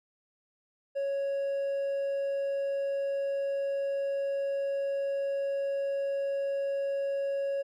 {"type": "tone with hard clipping", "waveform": "triangle", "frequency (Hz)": 554.4, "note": "C#5", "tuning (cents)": 0, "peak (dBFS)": -29, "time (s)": [0.95, 7.63], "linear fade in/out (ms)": 20, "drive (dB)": 5, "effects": []}